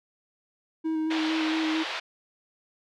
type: tone with vibrato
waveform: triangle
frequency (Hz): 317.2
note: D#4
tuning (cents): +33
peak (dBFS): -23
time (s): 0.84-1.84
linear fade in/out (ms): 20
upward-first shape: square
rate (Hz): 4.4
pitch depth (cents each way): 14
type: band-pass noise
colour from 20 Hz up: white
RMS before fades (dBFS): -33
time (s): 1.1-2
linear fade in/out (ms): 10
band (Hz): 500 to 3700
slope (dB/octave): 24
effects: none

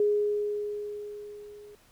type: tone with level ramp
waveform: sine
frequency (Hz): 415.3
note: G#4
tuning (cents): 0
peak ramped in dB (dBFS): -20 to -46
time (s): 0-1.75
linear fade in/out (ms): 2
effects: pink hiss -61 dBFS RMS until 1.91 s

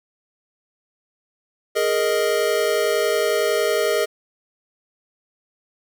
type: chord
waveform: square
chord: Ab suspended second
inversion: none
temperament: equal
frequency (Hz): 415.3 / 466.2 / 622.3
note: Ab4 / Bb4 / Eb5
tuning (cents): 0 / 0 / 0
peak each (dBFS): -23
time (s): 1.75-4.06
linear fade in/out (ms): 20
effects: none

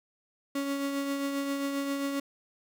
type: tone with tremolo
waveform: 35% pulse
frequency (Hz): 278.7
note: C#4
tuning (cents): +9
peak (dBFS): -26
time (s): 0.55-2.2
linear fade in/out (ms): 5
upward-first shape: triangle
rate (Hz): 7.5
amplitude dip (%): 40
effects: none

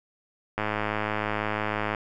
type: click train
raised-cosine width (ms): 0.5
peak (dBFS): -12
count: 146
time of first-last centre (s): 0.58-1.948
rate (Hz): 106
effects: none

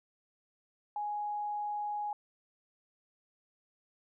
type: tone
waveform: sine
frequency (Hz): 832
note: G#5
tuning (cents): +3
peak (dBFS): -33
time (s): 0.96-2.13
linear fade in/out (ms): 2
effects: none

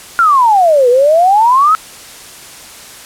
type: exponential two-way sweep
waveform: sine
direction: down then up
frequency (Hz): 1420 to 476.3 to 1319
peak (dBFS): -5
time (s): 0.19-1.75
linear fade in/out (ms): 0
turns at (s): 0.89
effects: white hiss -33 dBFS RMS until 3.05 s + low-pass 11000 Hz 12 dB/octave

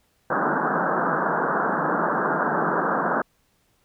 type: band-pass noise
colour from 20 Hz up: white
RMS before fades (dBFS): -23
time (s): 0.3-3.22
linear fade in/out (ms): 5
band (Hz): 150 to 1600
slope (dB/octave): 96
effects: pink hiss -66 dBFS RMS until 3.84 s

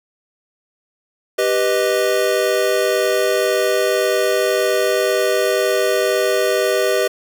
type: chord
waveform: square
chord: G augmented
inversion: none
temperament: equal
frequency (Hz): 392 / 493.9 / 622.3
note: G4 / B4 / D#5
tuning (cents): 0 / 0 / 0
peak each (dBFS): -20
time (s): 1.38-7.08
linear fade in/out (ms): 10
effects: none

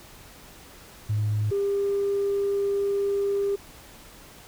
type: tone pair in turn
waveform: sine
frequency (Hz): 105.9 / 399.8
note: G#2 / G4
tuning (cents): +34 / +34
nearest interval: octave + major seventh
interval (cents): 2300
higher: second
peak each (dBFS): -21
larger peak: neither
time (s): 1.09-1.51 / 1.51-3.56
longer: second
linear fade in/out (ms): 10
effects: tanh soft clip ceiling -18 dBFS + pink hiss -48 dBFS RMS until 4.47 s

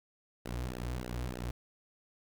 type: tone with flanger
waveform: sawtooth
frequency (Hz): 61.3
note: B1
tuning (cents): -12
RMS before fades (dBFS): -38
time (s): 0.45-1.51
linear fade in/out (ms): 5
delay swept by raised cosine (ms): 0.86 to 5.36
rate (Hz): 3.3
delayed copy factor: -0.95
effects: 10-bit

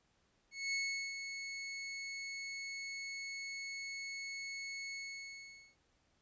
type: tone with ADSR envelope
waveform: sawtooth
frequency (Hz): 2200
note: C#7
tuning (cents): -14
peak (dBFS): -30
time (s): 0.51-5.76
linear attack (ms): 220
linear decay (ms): 400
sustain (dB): -8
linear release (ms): 820
effects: pink hiss -75 dBFS RMS until 6.21 s + resampled to 16000 Hz

